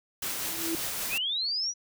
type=noise with tremolo; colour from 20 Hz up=white; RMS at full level=-32 dBFS; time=0.22-1.18 s; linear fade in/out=5 ms; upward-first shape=sine; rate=5.2 Hz; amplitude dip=25%
type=tone with exponential growth; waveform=sine; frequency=330 Hz; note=E4; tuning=2 cents sharp; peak=-26 dBFS; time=0.3-0.75 s; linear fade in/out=0 ms; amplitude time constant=97 ms
type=linear sweep; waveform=sine; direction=up; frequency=2300 to 5920 Hz; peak=-27 dBFS; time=1.09-1.74 s; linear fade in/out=50 ms
effects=none